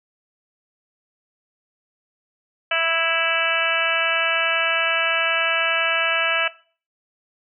harmonic tone, 329.6 Hz, E4, in tune, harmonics 2 / 3 / 4 / 5 / 6 / 7 / 8 / 9, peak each -25 / -35 / -26 / -25 / -33 / -26 / -25 / -26 dBFS, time 2.71-6.48 s, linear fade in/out 5 ms, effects noise-tail reverb RT60 0.4 s tail -18 dB re dry

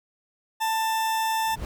40% pulse tone, 888 Hz, A5, 16 cents sharp, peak -22 dBFS, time 0.6-1.56 s, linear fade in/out 20 ms
brown noise with exponential growth, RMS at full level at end -28 dBFS, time 1.39-1.65 s, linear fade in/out 1 ms, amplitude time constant 55 ms
effects none

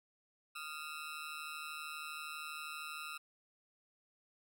20% pulse ring-modulated tone, 1313 Hz, E6, 7 cents flat, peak -35 dBFS, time 0.55-3.18 s, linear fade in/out 10 ms, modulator 76.3 Hz, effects none

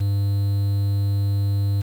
triangle tone with quantisation, 100 Hz, G2, 35 cents sharp, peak -16 dBFS, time 0-1.82 s, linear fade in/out 10 ms, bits 7, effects none

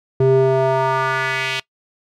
square tone with band-pass filter sweep, 132.2 Hz, C3, 18 cents sharp, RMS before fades -17 dBFS, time 0.2-1.6 s, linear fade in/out 5 ms, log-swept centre 320 to 3000 Hz, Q 2.2, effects noise-tail reverb RT60 0.1 s tail -22 dB re dry

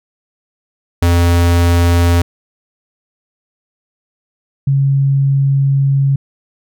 square / sine tone pair in turn, 86.2 / 137.71 Hz, F2 / C#3, -22 / -11 cents, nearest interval minor sixth, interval 811 cents, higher second, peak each -9 dBFS, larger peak neither, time 1.02-2.22 / 4.67-6.16 s, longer second, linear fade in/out 5 ms, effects none

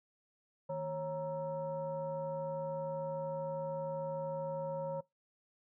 sine tone with frequency modulation, 547 Hz, C#5, 23 cents flat, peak -35 dBFS, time 0.69-5.01 s, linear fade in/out 10 ms, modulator 389 Hz, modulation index 0.77, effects noise-tail reverb RT60 0.2 s tail -24 dB re dry

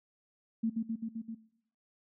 sine tone with echo, 225.7 Hz, A3, 44 cents sharp, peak -27 dBFS, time 0.63-0.7 s, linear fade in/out 10 ms, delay 130 ms, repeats 5, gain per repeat -2 dB, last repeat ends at 1.35 s, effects noise-tail reverb RT60 0.8 s tail -20 dB re dry

